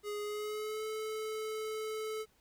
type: tone with pitch glide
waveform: square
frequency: 415.3 to 434.7 Hz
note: G#4 to A4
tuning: 0 to -21 cents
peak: -37 dBFS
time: 0.03-2.26 s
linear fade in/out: 50 ms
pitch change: +79 cents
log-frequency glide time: 0.22-0.84 s
effects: pink hiss -70 dBFS RMS until 2.4 s